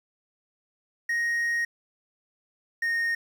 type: tone pair in turn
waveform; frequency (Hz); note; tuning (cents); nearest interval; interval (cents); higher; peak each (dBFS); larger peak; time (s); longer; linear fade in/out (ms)
triangle; 1872 / 1850.5; A#6 / A#6; +7 / -13; unison; 20; first; -22 / -22; neither; 1.09-1.65 / 2.82-3.15; first; 5
effects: 9-bit